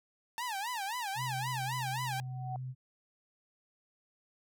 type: tone with vibrato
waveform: sawtooth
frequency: 880 Hz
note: A5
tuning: in tune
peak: -31 dBFS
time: 0.38-2.2 s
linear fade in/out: 0 ms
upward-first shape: sine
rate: 3.8 Hz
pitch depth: 230 cents each way
type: tone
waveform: sine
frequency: 128.6 Hz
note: C3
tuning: 30 cents flat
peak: -37 dBFS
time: 1.15-2.75 s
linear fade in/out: 50 ms
type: tone with exponential growth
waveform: sine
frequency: 750 Hz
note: F#5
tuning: 23 cents sharp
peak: -35 dBFS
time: 2-2.56 s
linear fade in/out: 1 ms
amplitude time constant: 120 ms
effects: none